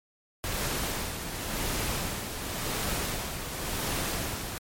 pink noise with tremolo, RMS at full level -30 dBFS, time 0.44-4.58 s, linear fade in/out 0 ms, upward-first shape sine, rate 0.92 Hz, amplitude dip 50%, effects MP3 64 kbps

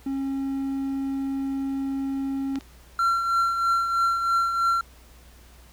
triangle tone, 271.7 Hz, C#4, 35 cents flat, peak -23 dBFS, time 0.06-2.59 s, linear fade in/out 5 ms
clicks, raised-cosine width 0.2 ms, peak -19 / -27 dBFS, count 2, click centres 2.557 / 2.609 s
triangle tone with tremolo, 1364 Hz, F6, 41 cents flat, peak -16 dBFS, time 2.99-4.81 s, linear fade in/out 2 ms, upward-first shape triangle, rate 3.1 Hz, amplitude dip 55%
effects added 60 Hz sine -49 dBFS peak until 5.72 s + pink hiss -54 dBFS RMS until 5.72 s

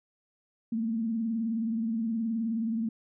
sine tone with vibrato, 225.6 Hz, A3, 44 cents sharp, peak -27 dBFS, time 0.72-2.89 s, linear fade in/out 5 ms, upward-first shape triangle, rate 19 Hz, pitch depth 85 cents each way, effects none

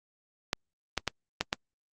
clicks, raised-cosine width 0.2 ms, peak -9 dBFS, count 5, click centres 0.531 / 0.977 / 1.077 / 1.41 / 1.529 s, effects Opus 48 kbps

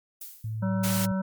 violet noise with exponential decay, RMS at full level -36 dBFS, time 0.21-0.67 s, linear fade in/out 5 ms, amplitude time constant 100 ms
sine tone, 110 Hz, A2, in tune, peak -29 dBFS, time 0.44-1.12 s, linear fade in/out 5 ms
harmonic tone, 190 Hz, F#3, 46 cents sharp, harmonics 1 / 3 / 5 / 7 / 8, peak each -25 / -35 / -39 / -42 / -43 dBFS, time 0.62-1.22 s, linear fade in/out 10 ms
white noise, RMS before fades -31 dBFS, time 0.83-1.06 s, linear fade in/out 10 ms
effects MP3 96 kbps

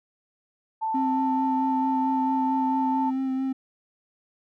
sine tone, 884 Hz, A5, 8 cents sharp, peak -24 dBFS, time 0.81-3.11 s, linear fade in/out 20 ms
triangle tone with vibrato, 263.7 Hz, C4, 14 cents sharp, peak -22 dBFS, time 0.94-3.53 s, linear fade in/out 10 ms, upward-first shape sine, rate 4.5 Hz, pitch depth 17 cents each way
effects none

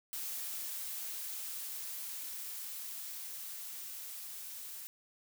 blue noise with level ramp, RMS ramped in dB -40 to -46 dBFS, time 0.13-4.87 s, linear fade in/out 0 ms, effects none

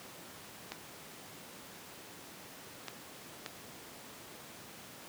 clicks, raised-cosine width 0.2 ms, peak -21 dBFS, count 3, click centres 0.72 / 2.883 / 3.462 s, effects pink hiss -50 dBFS RMS until 5.08 s + high-pass 150 Hz 12 dB/octave

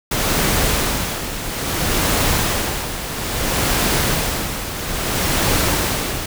pink noise with tremolo, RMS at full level -17 dBFS, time 0.11-6.26 s, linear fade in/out 5 ms, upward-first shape sine, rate 0.6 Hz, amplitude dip 65%, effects none

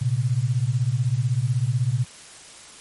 sine beating tone pair, 115.7 / 131.7 Hz, A#2 / C3, -13 / +12 cents, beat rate 16 Hz, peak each -22 dBFS, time 0.01-2.05 s, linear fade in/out 10 ms, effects white hiss -44 dBFS RMS until 2.8 s + MP3 48 kbps

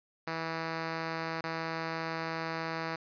5% pulse tone with dropouts, 163 Hz, E3, 19 cents flat, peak -22 dBFS, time 0.27-2.96 s, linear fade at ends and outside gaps 5 ms, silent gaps 1.411-1.438 s, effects resampled to 11025 Hz + 9-bit

